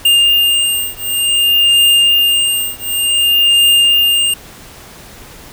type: beating tone pair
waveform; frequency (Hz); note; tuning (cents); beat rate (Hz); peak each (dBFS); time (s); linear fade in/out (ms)
square; 2809 / 2809.55; F7 / F7; +9 / +10; 0.55; -13; 0.05-4.34; 5
effects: pink hiss -36 dBFS RMS until 5.52 s